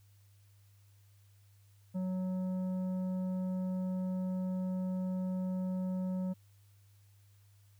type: tone with tanh clipping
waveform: triangle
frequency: 185 Hz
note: F#3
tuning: in tune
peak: -34 dBFS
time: 1.94-6.34 s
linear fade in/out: 20 ms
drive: 13 dB
effects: added 100 Hz sine -60 dBFS peak until 7.79 s + white hiss -72 dBFS RMS until 7.79 s